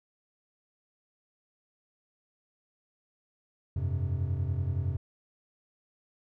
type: chord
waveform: triangle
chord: F suspended second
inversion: none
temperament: equal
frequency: 87.31 / 98 / 130.81 Hz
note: F2 / G2 / C3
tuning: 0 / 0 / 0 cents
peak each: -29 / -31 / -31 dBFS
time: 3.76-4.97 s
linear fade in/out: 5 ms
effects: none